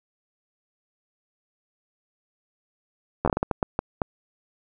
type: slowing click train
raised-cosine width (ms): 1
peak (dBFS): -8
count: 11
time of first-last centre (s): 3.25-4.018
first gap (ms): 11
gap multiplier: 1.4
effects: none